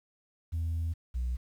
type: tone pair in turn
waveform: sine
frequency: 82.41 / 61.56 Hz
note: E2 / B1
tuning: 0 / -5 cents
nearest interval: perfect fourth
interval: 505 cents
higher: first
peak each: -27 dBFS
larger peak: neither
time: 0.52-0.94 / 1.14-1.37 s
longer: first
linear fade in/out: 20 ms
effects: tanh soft clip ceiling -27 dBFS + 10-bit